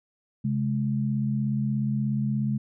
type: tone pair together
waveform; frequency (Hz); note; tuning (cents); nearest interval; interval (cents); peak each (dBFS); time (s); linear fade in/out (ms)
sine; 134.1 / 210.9; C3 / G#3; +43 / +27; minor sixth; 784; -26; 0.44-2.58; 10
effects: none